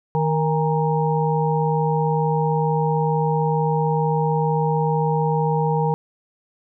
harmonic tone with a mistuned harmonic, 155.56 Hz, D#3, in tune, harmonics 1 / 3 / 5 / 6, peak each -20 / -23 / -25 / -25 dBFS, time 0.15-5.94 s, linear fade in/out 0 ms, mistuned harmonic 5, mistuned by +82 cents, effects none

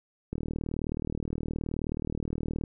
click train, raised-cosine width 3 ms, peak -19 dBFS, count 91, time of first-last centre 0.33-2.638 s, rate 39 Hz, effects none

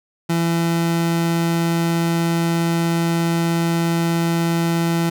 30% pulse tone, 167.7 Hz, E3, 30 cents sharp, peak -14 dBFS, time 0.29-5.1 s, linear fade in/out 10 ms, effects none

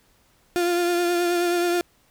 35% pulse tone with vibrato, 349.2 Hz, F4, in tune, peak -18 dBFS, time 0.56-1.81 s, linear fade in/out 0 ms, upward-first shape triangle, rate 9.4 Hz, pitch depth 29 cents each way, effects pink hiss -61 dBFS RMS until 2.1 s

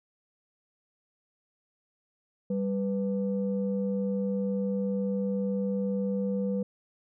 sine tone pair together, 196 / 493.9 Hz, G3 / B4, 0 / 0 cents, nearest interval octave + major third, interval 1600 cents, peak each -27 / -31 dBFS, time 2.5-6.63 s, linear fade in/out 5 ms, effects tanh soft clip ceiling -19 dBFS

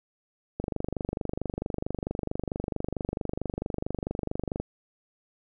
click train, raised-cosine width 2 ms, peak -16 dBFS, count 99, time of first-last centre 0.6-4.6 s, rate 24.5 Hz, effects none

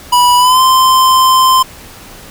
square tone with pitch glide, 980 to 1038.3 Hz, B5 to C6, -14 to -14 cents, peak -6 dBFS, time 0.12-1.63 s, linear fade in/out 10 ms, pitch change +100 cents, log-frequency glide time 0.37-0.61 s, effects pink hiss -34 dBFS RMS until 2.3 s

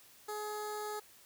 15% pulse tone with notch filter, 422 Hz, G#4, 28 cents sharp, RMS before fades -40 dBFS, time 0.28-1 s, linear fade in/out 10 ms, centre 2600 Hz, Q 0.76, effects white hiss -60 dBFS RMS until 1.25 s

